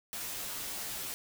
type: noise with comb filter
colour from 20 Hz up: white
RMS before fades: -39 dBFS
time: 0.13-1.14 s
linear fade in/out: 0 ms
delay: 12 ms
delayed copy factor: -0.85
effects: none